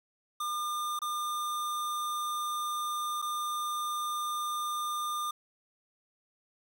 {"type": "tone with dropouts", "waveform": "square", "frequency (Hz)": 1204, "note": "D6", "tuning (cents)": 43, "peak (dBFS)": -32, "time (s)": [0.4, 5.31], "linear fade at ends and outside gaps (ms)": 5, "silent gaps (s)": [[0.991, 1.017], [3.218, 3.223]], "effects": ["10-bit"]}